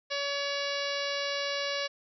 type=harmonic tone; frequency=566 Hz; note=C#5; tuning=36 cents sharp; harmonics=1 / 2 / 3 / 4 / 5 / 6 / 7 / 8 / 9 / 10; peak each=-34 / -40 / -38 / -39 / -39 / -43 / -39 / -42 / -41 / -46 dBFS; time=0.1-1.88 s; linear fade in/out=20 ms; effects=none